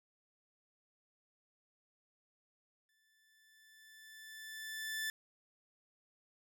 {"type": "tone with exponential growth", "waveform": "sawtooth", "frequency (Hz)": 1756, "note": "A6", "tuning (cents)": -4, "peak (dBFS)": -32, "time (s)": [2.89, 5.1], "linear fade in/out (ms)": 1, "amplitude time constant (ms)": 480, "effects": []}